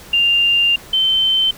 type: tone pair in turn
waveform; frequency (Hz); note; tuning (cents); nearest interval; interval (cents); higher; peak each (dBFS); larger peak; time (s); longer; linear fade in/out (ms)
sine; 2794 / 3088; F7 / G7; 0 / -27; major second; 173; second; -11 / -12; first; 0.13-0.76 / 0.93-1.51; first; 5
effects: pink hiss -39 dBFS RMS until 1.57 s